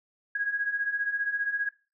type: beating tone pair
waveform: sine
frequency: 1638 / 1653 Hz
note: G#6 / G#6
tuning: -24 / -9 cents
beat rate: 15 Hz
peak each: -33 / -28 dBFS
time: 0.35-1.69 s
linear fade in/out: 5 ms
effects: noise-tail reverb RT60 0.3 s tail -18 dB re dry